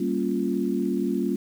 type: chord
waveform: sine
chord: G half-diminished seventh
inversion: none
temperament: equal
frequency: 196 / 233.1 / 277.2 / 349.2 Hz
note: G3 / Bb3 / Db4 / F4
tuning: 0 / 0 / 0 / 0 cents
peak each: -28 dBFS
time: 0-1.36 s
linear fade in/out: 5 ms
effects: 8-bit